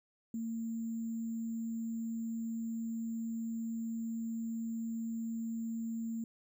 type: tone with sample-and-hold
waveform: sine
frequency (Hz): 227.2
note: A#3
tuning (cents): -44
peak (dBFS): -35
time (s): 0.34-6.24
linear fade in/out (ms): 2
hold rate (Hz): 7350
effects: none